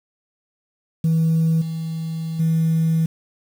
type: tone with level steps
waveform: sine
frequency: 162.1 Hz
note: E3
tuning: 29 cents flat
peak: -13 / -23 / -14 dBFS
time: 1.04-3.06 s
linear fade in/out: 5 ms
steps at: 1.61 / 2.39 s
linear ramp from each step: 10 ms
effects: tanh soft clip ceiling -12 dBFS + 7-bit